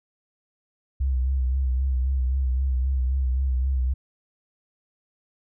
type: tone with vibrato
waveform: sine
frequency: 65 Hz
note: C2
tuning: 11 cents flat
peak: -20 dBFS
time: 1-3.94 s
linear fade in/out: 10 ms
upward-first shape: sine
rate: 3.8 Hz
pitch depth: 59 cents each way
effects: none